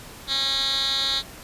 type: tone with band-pass filter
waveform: 10% pulse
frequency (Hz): 271.9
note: C#4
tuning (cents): -33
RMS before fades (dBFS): -24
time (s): 0.27-1.23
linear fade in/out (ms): 50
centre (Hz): 3800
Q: 5.6
effects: pink hiss -42 dBFS RMS until 1.43 s + resampled to 32000 Hz